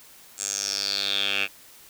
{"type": "tone with band-pass filter sweep", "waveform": "10% pulse", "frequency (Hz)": 99.7, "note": "G2", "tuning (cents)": 30, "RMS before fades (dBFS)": -27, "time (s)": [0.37, 1.48], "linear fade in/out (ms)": 50, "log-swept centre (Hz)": [7600, 2600], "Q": 5.8, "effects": ["white hiss -50 dBFS RMS until 1.89 s"]}